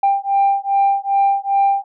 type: beating tone pair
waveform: sine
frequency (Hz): 791 / 793.5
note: G5 / G5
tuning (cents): +15 / +21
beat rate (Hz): 2.5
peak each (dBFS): -15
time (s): 0.03-1.84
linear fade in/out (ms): 5
effects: tanh soft clip ceiling -8 dBFS